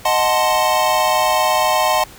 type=chord; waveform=square; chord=D# diminished seventh; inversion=none; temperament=equal; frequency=622.3 / 740 / 880 / 1046.5 Hz; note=D#5 / F#5 / A5 / C6; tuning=0 / 0 / 0 / 0 cents; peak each=-20 dBFS; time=0.05-2.04 s; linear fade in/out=5 ms; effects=pink hiss -40 dBFS RMS until 2.18 s